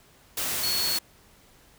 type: tone in noise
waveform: sine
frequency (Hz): 4368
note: C#8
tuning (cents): -26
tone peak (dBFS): -26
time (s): 0.63-0.98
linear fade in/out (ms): 5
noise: white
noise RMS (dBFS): -29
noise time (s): 0.37-0.99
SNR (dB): 0
effects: pink hiss -57 dBFS RMS until 1.78 s